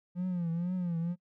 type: tone with vibrato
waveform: triangle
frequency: 174.61 Hz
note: F3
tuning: in tune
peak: -27 dBFS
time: 0.15-1.16 s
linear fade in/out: 50 ms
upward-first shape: triangle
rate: 2.1 Hz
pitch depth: 110 cents each way
effects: noise-tail reverb RT60 0.1 s tail -26 dB re dry + tanh soft clip ceiling -24 dBFS